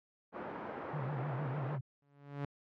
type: band-pass noise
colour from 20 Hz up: white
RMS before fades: -43 dBFS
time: 0.32-1.79 s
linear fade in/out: 50 ms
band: 170 to 960 Hz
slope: 12 dB/octave
type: tone with vibrato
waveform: sine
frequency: 139 Hz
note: C#3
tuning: 5 cents sharp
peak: -36 dBFS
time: 0.93-1.81 s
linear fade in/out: 10 ms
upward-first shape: sine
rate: 6.6 Hz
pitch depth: 150 cents each way
type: tone with exponential growth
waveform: sawtooth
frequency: 142.3 Hz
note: C#3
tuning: 46 cents sharp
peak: -31 dBFS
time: 2.02-2.45 s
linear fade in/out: 2 ms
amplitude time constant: 92 ms
effects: low-pass 2000 Hz 12 dB/octave